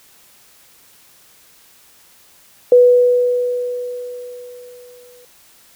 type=tone with exponential decay; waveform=sine; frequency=492.1 Hz; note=B4; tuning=6 cents flat; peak=-4 dBFS; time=2.72-5.25 s; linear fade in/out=2 ms; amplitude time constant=550 ms; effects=white hiss -49 dBFS RMS until 5.75 s